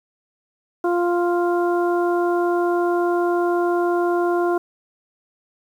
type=harmonic tone; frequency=349.2 Hz; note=F4; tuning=in tune; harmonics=1 / 2 / 3 / 4; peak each=-18 / -24 / -28 / -30 dBFS; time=0.84-4.58 s; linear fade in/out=5 ms; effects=8-bit